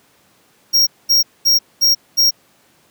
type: tone bursts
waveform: square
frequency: 5588 Hz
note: F8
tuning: in tune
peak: -10 dBFS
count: 5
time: 0.73-2.31 s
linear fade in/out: 20 ms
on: 140 ms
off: 220 ms
effects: pink hiss -54 dBFS RMS until 2.9 s + high-pass 150 Hz 12 dB/octave